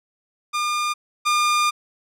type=tone pair in turn; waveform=sawtooth; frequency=1207 / 1207 Hz; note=D6 / D6; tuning=+47 / +47 cents; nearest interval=unison; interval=0 cents; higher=neither; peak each=-17 / -13 dBFS; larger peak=second; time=0.53-0.94 / 1.25-1.71 s; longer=second; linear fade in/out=20 ms; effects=low-pass 9000 Hz 12 dB/octave